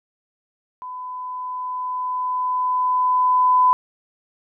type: tone with level ramp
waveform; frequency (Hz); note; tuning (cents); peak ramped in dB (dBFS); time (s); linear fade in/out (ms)
sine; 1005; B5; +30; -30 to -11; 0.82-3.73; 0
effects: none